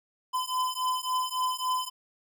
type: beating tone pair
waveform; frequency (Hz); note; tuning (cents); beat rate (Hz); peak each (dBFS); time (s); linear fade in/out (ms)
square; 1015 / 1018.6; B5 / C6; +47 / -47; 3.6; -31; 0.33-1.9; 20
effects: none